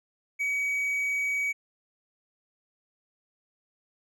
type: tone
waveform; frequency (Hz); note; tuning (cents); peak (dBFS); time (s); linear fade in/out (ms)
triangle; 2266; C#7; +37; -24; 0.39-1.53; 20
effects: none